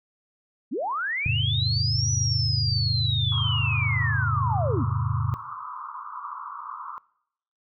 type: linear two-way sweep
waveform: sine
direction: up then down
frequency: 185 to 5920 to 185 Hz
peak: -25 dBFS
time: 0.71-4.85 s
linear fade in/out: 20 ms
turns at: 2.11 s
type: chord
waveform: sine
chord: F augmented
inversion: none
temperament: just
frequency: 87.31 / 109.13 / 136.42 Hz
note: F2 / A2 / C#3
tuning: 0 / -14 / -27 cents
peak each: -29 / -25 / -27 dBFS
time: 1.26-5.34 s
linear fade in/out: 0 ms
type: band-pass noise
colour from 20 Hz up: pink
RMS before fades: -37 dBFS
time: 3.32-6.98 s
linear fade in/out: 0 ms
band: 970 to 1300 Hz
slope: 96 dB/octave
effects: noise-tail reverb RT60 0.7 s tail -21 dB re dry